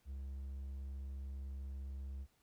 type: tone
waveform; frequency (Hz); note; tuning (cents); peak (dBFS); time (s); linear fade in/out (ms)
triangle; 67.7; C#2; -40; -40; 0.05-2.27; 50
effects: pink hiss -75 dBFS RMS until 2.42 s